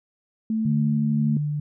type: tone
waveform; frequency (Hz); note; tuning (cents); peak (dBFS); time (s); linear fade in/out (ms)
sine; 220.6; A3; +5; -21; 0.5-1.37; 2
type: tone with tremolo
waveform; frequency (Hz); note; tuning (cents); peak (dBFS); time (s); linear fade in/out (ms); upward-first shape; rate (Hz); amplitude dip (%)
sine; 148.2; D3; +16; -21; 0.65-1.6; 5; sine; 1.9; 25
effects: none